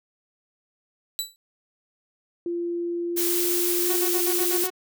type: tone with exponential decay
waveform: 20% pulse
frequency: 3951 Hz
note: B7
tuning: in tune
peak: -16 dBFS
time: 1.19-1.36 s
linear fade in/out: 0 ms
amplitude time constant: 35 ms
type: tone with pitch glide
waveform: sine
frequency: 344.5 to 350.5 Hz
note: F4 to F4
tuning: -24 to +6 cents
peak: -25 dBFS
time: 2.46-4.64 s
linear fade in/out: 2 ms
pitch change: +30 cents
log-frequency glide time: 3.08-3.49 s
type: noise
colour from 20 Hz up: blue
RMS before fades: -25 dBFS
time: 3.16-4.68 s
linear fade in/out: 20 ms
type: tone bursts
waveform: sawtooth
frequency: 368.4 Hz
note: F#4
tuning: 7 cents flat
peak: -25 dBFS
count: 7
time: 3.89-4.703 s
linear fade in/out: 10 ms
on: 75 ms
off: 48 ms
effects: none